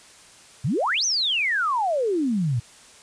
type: exponential two-way sweep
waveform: sine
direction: up then down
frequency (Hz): 110 to 6272 to 110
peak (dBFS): -20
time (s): 0.64-2.6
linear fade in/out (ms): 10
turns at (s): 1.05
effects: white hiss -49 dBFS RMS until 3.02 s + resampled to 22050 Hz